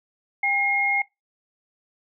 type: tone pair together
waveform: sine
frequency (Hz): 802 / 2144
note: G5 / C7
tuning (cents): +39 / +42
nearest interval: octave + perfect fourth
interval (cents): 1703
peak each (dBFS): -26 / -20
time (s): 0.43-1.02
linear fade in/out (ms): 5
effects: noise-tail reverb RT60 0.2 s tail -22 dB re dry